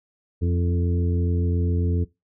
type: harmonic tone with a mistuned harmonic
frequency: 87.31 Hz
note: F2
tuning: in tune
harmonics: 1 / 2 / 3 / 4 / 5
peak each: -20 / -29 / -31 / -35 / -33 dBFS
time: 0.41-2.05 s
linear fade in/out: 20 ms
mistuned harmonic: 4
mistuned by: -22 cents
effects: noise-tail reverb RT60 0.2 s tail -19 dB re dry